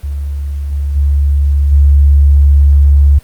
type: tone with level steps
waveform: sine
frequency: 71 Hz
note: C#2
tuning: 42 cents sharp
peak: -15 / -12 / -7 / -3 dBFS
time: 0.03-3.19 s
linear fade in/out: 10 ms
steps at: 0.71 / 0.95 / 1.71 s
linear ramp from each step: 20 ms
effects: pink hiss -43 dBFS RMS until 3.23 s + Opus 24 kbps